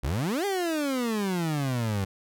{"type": "exponential two-way sweep", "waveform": "30% pulse", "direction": "up then down", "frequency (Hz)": [58.27, 411.6, 94.2], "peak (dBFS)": -23, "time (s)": [0.03, 2.05], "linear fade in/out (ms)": 10, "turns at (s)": 0.45, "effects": []}